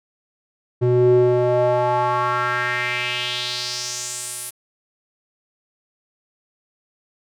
square tone with band-pass filter sweep, 123.1 Hz, B2, 5 cents flat, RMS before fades -20 dBFS, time 0.81-4.51 s, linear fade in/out 20 ms, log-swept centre 270 to 11000 Hz, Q 3.2, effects none

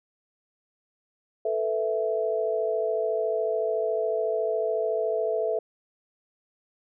sine chord, A suspended second, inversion none, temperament equal, 440 / 493.9 / 659.3 Hz, A4 / B4 / E5, 0 / 0 / 0 cents, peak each -27 / -31 / -27 dBFS, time 1.45-5.59 s, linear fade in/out 5 ms, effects none

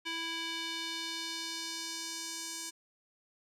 square tone with band-pass filter sweep, 329.6 Hz, E4, in tune, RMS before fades -39 dBFS, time 0.05-2.71 s, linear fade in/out 20 ms, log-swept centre 2900 to 7100 Hz, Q 1.6, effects none

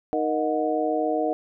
harmonic tone with a mistuned harmonic, 155.56 Hz, D#3, in tune, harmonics 2 / 3 / 4 / 5, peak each -27 / -27 / -27 / -27 dBFS, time 0.13-1.33 s, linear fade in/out 0 ms, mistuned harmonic 5, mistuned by -110 cents, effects none

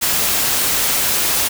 white noise, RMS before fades -17 dBFS, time 0.01-1.49 s, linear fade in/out 20 ms, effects none

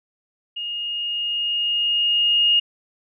sine tone with level ramp, 2851 Hz, F7, 35 cents sharp, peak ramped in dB -26 to -13 dBFS, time 0.56-2.6 s, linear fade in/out 10 ms, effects none

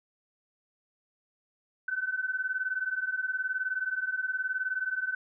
sine beating tone pair, 1505 / 1524 Hz, F#6 / G6, +29 / -49 cents, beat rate 19 Hz, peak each -33 / -31 dBFS, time 1.88-5.15 s, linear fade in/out 5 ms, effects none

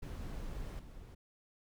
brown noise with level steps, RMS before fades -42 / -51 dBFS, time 0.02-1.15 s, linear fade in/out 10 ms, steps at 0.79 s, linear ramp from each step 5 ms, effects none

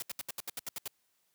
white noise bursts, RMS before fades -38 dBFS, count 10, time 0-0.878 s, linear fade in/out 2 ms, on 23 ms, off 72 ms, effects white hiss -75 dBFS RMS until 1.34 s + high-pass 80 Hz 12 dB/octave

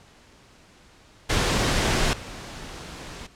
pink noise with level steps, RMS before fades -22 / -38 dBFS, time 1.29-3.27 s, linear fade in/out 10 ms, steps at 2.13 s, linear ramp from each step 2 ms, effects pink hiss -53 dBFS RMS until 3.35 s + low-pass 7000 Hz 12 dB/octave

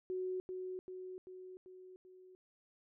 sine tone with echo, 370 Hz, F#4, in tune, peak -36 dBFS, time 0.1-0.4 s, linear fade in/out 0 ms, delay 390 ms, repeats 5, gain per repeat -4 dB, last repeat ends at 2.35 s, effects none

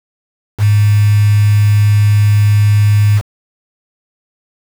sine tone with quantisation, 103.9 Hz, G#2, 1 cent sharp, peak -6 dBFS, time 0.58-3.22 s, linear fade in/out 50 ms, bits 4, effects none

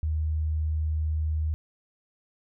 sine tone, 77.78 Hz, D#2, in tune, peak -24 dBFS, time 0.03-1.54 s, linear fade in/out 0 ms, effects none

